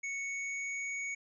square tone with pitch glide, 2217 to 2232 Hz, C#7 to C#7, 0 to +11 cents, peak -36 dBFS, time 0.03-1.15 s, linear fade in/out 10 ms, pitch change +11 cents, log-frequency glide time 0.19-0.91 s, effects resampled to 22050 Hz

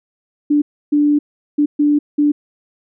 sine tone bursts at uneven times, 293.7 Hz, D4, in tune, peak -10 dBFS, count 5, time 0.5-0.62 / 0.92-1.19 / 1.58-1.66 / 1.79-1.99 / 2.18-2.32 s, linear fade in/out 10 ms, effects none

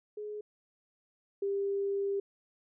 sine tone pair in turn, 420 / 397.5 Hz, G#4 / G4, +19 / +24 cents, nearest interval minor second, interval 95 cents, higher first, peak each -37 / -29 dBFS, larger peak second, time 0.17-0.41 / 1.42-2.2 s, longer second, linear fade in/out 5 ms, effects none

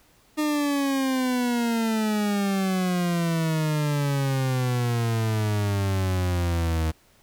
40% pulse exponential sweep, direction down, 306 to 78.7 Hz, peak -21 dBFS, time 0.37-6.92 s, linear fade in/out 20 ms, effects pink hiss -59 dBFS RMS until 7.22 s

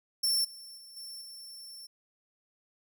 sawtooth tone with level steps, 5410 Hz, E8, 44 cents sharp, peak -23 / -43 / -46 / -39 / -42 dBFS, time 0.23-1.87 s, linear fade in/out 10 ms, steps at 0.44 / 0.77 / 0.96 / 1.21 s, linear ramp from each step 10 ms, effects none

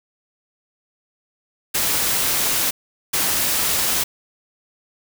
white noise bursts at uneven times, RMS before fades -20 dBFS, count 2, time 1.74-2.71 / 3.13-4.04 s, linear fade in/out 10 ms, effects none

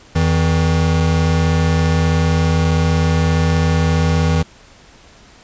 square tone pair together, 84.3 / 160.99 Hz, E2 / E3, +39 / -41 cents, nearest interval major seventh, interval 1120 cents, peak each -16 dBFS, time 0.15-4.43 s, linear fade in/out 10 ms, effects pink hiss -45 dBFS RMS until 5.43 s + resampled to 16000 Hz

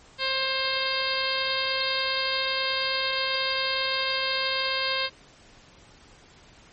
harmonic tone, 530 Hz, C5, 22 cents sharp, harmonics 1 / 2 / 3 / 4 / 5 / 6 / 7 / 8 / 9, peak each -33 / -33 / -33 / -33 / -33 / -33 / -33 / -33 / -33 dBFS, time 0.18-5.1 s, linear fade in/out 50 ms, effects pink hiss -53 dBFS RMS until 6.72 s + MP3 32 kbps

